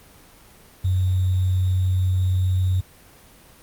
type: tone with sample-and-hold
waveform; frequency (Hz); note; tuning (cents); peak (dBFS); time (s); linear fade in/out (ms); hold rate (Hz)
sine; 92.5; F#2; 0; -17; 0.84-2.81; 10; 3675
effects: pink hiss -49 dBFS RMS until 3.62 s + Opus 24 kbps